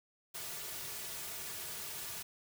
white noise with comb filter, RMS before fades -43 dBFS, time 0.34-2.23 s, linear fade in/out 10 ms, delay 3.8 ms, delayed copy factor -0.55, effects none

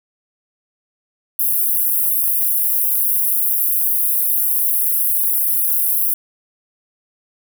pink high-pass noise, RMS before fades -17 dBFS, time 1.39-6.14 s, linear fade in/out 5 ms, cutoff 11000 Hz, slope 48 dB/octave, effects none

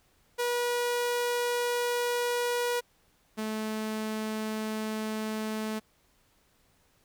sawtooth tone pair in turn, 483.6 / 217.2 Hz, B4 / A3, -36 / -22 cents, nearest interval octave + major second, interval 1386 cents, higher first, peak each -23 / -27 dBFS, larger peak first, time 0.38-2.81 / 3.37-5.8 s, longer neither, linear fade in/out 20 ms, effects pink hiss -67 dBFS RMS until 7.04 s

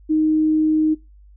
sine tone, 311.1 Hz, D#4, in tune, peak -14 dBFS, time 0.09-0.95 s, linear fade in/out 20 ms, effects noise-tail reverb RT60 0.2 s tail -20 dB re dry + added 50 Hz sine -44 dBFS peak until 1.36 s

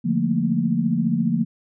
sine chord, Bb major seventh, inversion first, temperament just, 145.68 / 174.81 / 218.5 / 233.1 Hz, D3 / F3 / A3 / Bb3, -14 / +2 / -12 / 0 cents, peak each -27 / -23 / -24 / -22 dBFS, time 0.04-1.45 s, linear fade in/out 20 ms, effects none

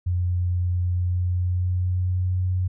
sine tone with pitch glide, 89.1 to 91.66 Hz, F2 to F#2, +35 to -16 cents, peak -20 dBFS, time 0.06-2.68 s, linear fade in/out 10 ms, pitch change +49 cents, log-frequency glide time 0.88-2.44 s, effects none

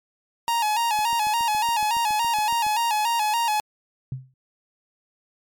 45% pulse tone with vibrato, 890 Hz, A5, 20 cents sharp, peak -20 dBFS, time 0.48-3.6 s, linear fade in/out 0 ms, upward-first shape square, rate 3.5 Hz, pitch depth 83 cents each way
click train, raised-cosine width 3 ms, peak -30 dBFS, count 13, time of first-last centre 0.99-2.666 s, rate 7.16 Hz
sine tone with exponential decay, 130.3 Hz, C3, 7 cents flat, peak -23 dBFS, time 4.12-4.34 s, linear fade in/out 2 ms, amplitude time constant 46 ms
effects MP3 96 kbps

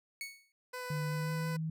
sawtooth tone with exponential decay, 2217 Hz, C#7, in tune, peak -33 dBFS, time 0.21-0.52 s, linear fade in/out 1 ms, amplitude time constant 66 ms
15% pulse tone with vibrato, 500 Hz, B4, 21 cents sharp, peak -33 dBFS, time 0.73-1.57 s, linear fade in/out 10 ms, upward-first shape triangle, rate 5.6 Hz, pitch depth 9 cents each way
sine tone with pitch glide, 151.4 to 159.57 Hz, D#3 to D#3, -47 to +44 cents, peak -33 dBFS, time 0.9-1.7 s, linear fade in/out 5 ms, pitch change +91 cents, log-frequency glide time 1.09-1.43 s
effects none

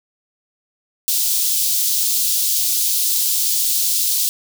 white high-pass noise, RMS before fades -18 dBFS, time 1.08-4.29 s, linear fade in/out 0 ms, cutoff 3700 Hz, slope 24 dB/octave, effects none

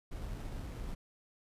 brown noise with sample-and-hold, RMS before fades -41 dBFS, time 0.11-0.95 s, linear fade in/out 10 ms, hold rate 4410 Hz, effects resampled to 32000 Hz

